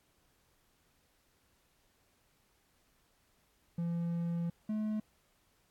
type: tone pair in turn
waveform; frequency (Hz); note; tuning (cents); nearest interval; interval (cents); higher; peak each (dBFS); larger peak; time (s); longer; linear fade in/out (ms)
triangle; 170 / 214.6; F3 / A3; -46 / -43; major third; 403; second; -30 / -30; neither; 3.78-4.5 / 4.69-5; first; 5
effects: pink hiss -72 dBFS RMS until 5.7 s + AAC 64 kbps

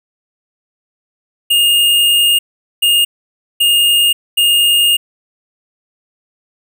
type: tone bursts at uneven times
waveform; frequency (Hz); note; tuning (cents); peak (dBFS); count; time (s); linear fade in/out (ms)
square; 2835; F7; +25; -9; 4; 1.5-2.39 / 2.82-3.05 / 3.6-4.13 / 4.37-4.97; 10
effects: none

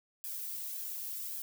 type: noise with flanger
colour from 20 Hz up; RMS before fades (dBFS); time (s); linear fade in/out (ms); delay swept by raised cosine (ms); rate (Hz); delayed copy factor
violet; -40; 0.24-1.42; 0; 1.2 to 2.3; 1.8; +0.7
effects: none

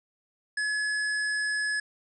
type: tone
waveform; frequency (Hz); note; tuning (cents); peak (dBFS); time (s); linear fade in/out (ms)
square; 1700; G#6; +40; -27; 0.57-1.8; 5
effects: resampled to 22050 Hz + 10-bit

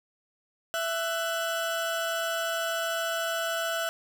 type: tone pair together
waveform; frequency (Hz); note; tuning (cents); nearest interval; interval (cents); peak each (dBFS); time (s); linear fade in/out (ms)
30% pulse; 664.6 / 1492; E5 / F#6; +14 / +14; octave + major second; 1400; -27 / -29; 0.74-3.89; 0
effects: none

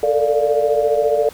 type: chord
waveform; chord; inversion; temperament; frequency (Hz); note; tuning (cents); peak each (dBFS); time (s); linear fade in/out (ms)
sine; Bb major seventh; third; equal with one note detuned; 440 / 454.5 / 587.3 / 698.5; A4 / Bb4 / D5 / F5; 0 / -44 / 0 / 0; -19 / -20 / -17 / -23; 0.03-1.29; 2
effects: pink hiss -41 dBFS RMS until 1.33 s

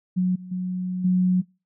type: tone with level steps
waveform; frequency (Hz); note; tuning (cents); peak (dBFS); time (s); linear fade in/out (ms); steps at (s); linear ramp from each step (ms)
sine; 182.8; F#3; -21; -18 / -35 / -24 / -16; 0.16-1.42; 20; 0.35 / 0.51 / 1.04; 10
effects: noise-tail reverb RT60 0.3 s tail -25 dB re dry

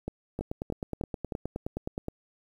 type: two click trains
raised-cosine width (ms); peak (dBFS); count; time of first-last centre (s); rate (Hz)
2; -19 / -19; 17 / 5; 0.41-2.084 / 0.08-1.322; 9.56 / 3.22
effects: 9-bit

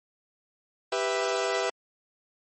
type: chord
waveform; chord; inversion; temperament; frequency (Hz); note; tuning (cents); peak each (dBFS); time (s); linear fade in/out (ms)
sawtooth; E minor; first; equal with one note detuned; 394 / 493.9 / 659.3; G4 / B4 / E5; +9 / 0 / 0; -26; 0.92-1.7; 5
effects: MP3 32 kbps

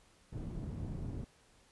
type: low-pass noise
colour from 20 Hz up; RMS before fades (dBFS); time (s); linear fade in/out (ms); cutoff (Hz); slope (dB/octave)
white; -41; 0.32-1.25; 10; 150; 12
effects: pink hiss -66 dBFS RMS until 1.71 s + resampled to 24000 Hz

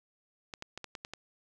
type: clicks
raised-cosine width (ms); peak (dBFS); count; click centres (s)
0.2; -23; 7; 0.538 / 0.624 / 0.776 / 0.843 / 0.952 / 1.049 / 1.136
effects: none

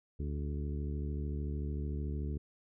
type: harmonic tone with a mistuned harmonic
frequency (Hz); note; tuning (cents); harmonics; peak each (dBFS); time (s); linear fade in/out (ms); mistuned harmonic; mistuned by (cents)
73.42; D2; 0; 1 / 2 / 3 / 4 / 5 / 6; -35 / -41 / -45 / -47 / -49 / -51; 0.19-2.38; 10; 6; -33
effects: none

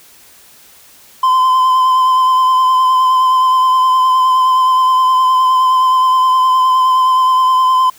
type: tone with vibrato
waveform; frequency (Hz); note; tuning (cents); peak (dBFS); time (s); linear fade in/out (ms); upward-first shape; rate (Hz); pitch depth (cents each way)
triangle; 1029; C6; -29; -6; 1.23-7.9; 5; sine; 9.6; 21
effects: white hiss -43 dBFS RMS until 7.98 s

